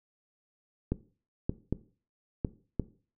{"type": "clicks", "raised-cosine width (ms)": 3, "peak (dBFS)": -15, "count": 5, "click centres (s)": [0.92, 1.495, 1.726, 2.448, 2.797], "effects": ["noise-tail reverb RT60 0.4 s tail -17 dB re dry"]}